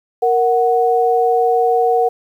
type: tone pair together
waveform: sine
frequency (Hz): 466.2 / 740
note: A#4 / F#5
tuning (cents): 0 / 0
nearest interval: minor sixth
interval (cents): 800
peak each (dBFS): -14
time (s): 0.22-2.09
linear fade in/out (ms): 10
effects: 8-bit